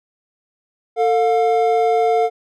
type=tone pair together; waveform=triangle; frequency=447.9 / 711 Hz; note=A4 / F5; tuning=+31 / +31 cents; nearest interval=minor sixth; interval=800 cents; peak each=-14 dBFS; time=0.96-2.3 s; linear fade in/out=50 ms; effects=none